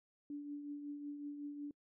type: tone with tremolo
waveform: sine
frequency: 290 Hz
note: D4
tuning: 22 cents flat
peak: -40 dBFS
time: 0.3-1.71 s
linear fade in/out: 2 ms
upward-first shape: triangle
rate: 5.4 Hz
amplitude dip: 50%
effects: noise-tail reverb RT60 0.1 s tail -26 dB re dry